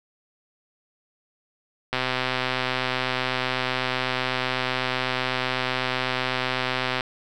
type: click train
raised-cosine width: 0.3 ms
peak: -8 dBFS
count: 651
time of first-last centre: 1.93-7.008 s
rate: 128 Hz
effects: none